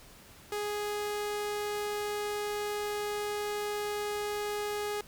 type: tone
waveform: sawtooth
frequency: 415.3 Hz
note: G#4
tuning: in tune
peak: -28 dBFS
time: 0.52-5.01 s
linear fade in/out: 2 ms
effects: pink hiss -54 dBFS RMS until 5.07 s